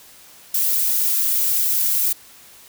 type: noise with flanger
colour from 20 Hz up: violet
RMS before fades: -19 dBFS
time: 0.54-2.13 s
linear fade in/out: 5 ms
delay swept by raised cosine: 2 to 4.1 ms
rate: 2.6 Hz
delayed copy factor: +0.65
effects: white hiss -46 dBFS RMS until 2.68 s